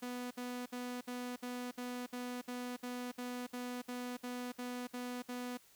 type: tone bursts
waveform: sawtooth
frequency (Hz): 246.9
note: B3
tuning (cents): 0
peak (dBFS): -36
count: 16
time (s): 0.02-5.575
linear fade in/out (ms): 10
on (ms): 290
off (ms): 61
effects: white hiss -65 dBFS RMS until 5.75 s